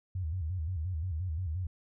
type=tone with vibrato; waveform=sine; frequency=85 Hz; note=F2; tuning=46 cents flat; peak=-31 dBFS; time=0.15-1.67 s; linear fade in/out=5 ms; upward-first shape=square; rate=5.7 Hz; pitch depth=150 cents each way; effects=none